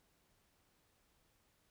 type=silence; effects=pink hiss -75 dBFS RMS until 1.7 s